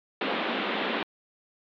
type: band-pass noise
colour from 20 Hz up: pink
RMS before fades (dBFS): -29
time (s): 0.21-1.03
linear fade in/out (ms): 2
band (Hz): 200 to 3700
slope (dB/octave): 48
effects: MP3 96 kbps